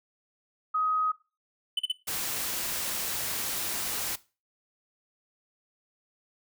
sine tone, 1259 Hz, D#6, 20 cents sharp, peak -24 dBFS, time 0.74-1.12 s, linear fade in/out 10 ms
triangle tone bursts, 3013 Hz, F#7, 31 cents sharp, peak -22 dBFS, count 3, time 1.77-1.919 s, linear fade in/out 5 ms, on 23 ms, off 40 ms
white noise, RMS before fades -32 dBFS, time 2.07-4.16 s, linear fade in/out 10 ms
effects noise-tail reverb RT60 0.3 s tail -18 dB re dry

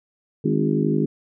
harmonic tone with a mistuned harmonic, 51.5 Hz, G#1, 14 cents flat, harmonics 3 / 4 / 5 / 6 / 7 / 8, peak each -23 / -24 / -25 / -26 / -26 / -27 dBFS, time 0.44-1.06 s, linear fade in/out 10 ms, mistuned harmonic 5, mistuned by +49 cents, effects none

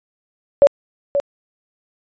sine tone with echo, 566 Hz, C#5, 36 cents sharp, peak -5 dBFS, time 0.62-0.67 s, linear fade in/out 0 ms, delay 530 ms, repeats 1, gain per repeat -9 dB, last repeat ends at 1.2 s, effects resampled to 16000 Hz

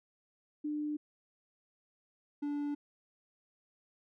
sine / triangle tone pair in turn, 298.9 / 290.2 Hz, D4 / D4, +31 / -21 cents, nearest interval minor second, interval 52 cents, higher first, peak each -33 / -31 dBFS, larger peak second, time 0.64-0.97 / 2.42-2.75 s, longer neither, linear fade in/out 10 ms, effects none

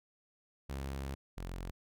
sawtooth tone pair in turn, 68 / 44.39 Hz, C#2 / F1, -33 / +29 cents, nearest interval perfect fifth, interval 738 cents, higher first, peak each -34 / -36 dBFS, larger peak first, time 0.69-1.15 / 1.37-1.71 s, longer first, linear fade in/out 10 ms, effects none

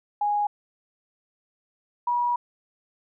sine tone pair in turn, 827 / 965.4 Hz, G#5 / B5, -8 / -40 cents, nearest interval minor third, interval 268 cents, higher second, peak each -21 dBFS, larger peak neither, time 0.21-0.47 / 2.07-2.36 s, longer second, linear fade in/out 5 ms, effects none

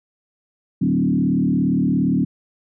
sine tone with frequency modulation, 221.2 Hz, A3, 9 cents sharp, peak -15 dBFS, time 0.81-2.25 s, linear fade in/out 10 ms, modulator 37.3 Hz, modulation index 1.9, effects none

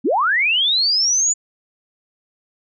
sine linear sweep, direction up, 191.2 to 7040 Hz, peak -14 dBFS, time 0.04-1.34 s, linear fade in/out 20 ms, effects none

